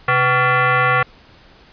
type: tone with frequency modulation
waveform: sine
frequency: 131.3 Hz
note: C3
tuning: 6 cents sharp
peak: -12 dBFS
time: 0.08-1.03 s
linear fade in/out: 5 ms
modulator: 630 Hz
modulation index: 3.1
effects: pink hiss -47 dBFS RMS until 1.72 s + resampled to 11025 Hz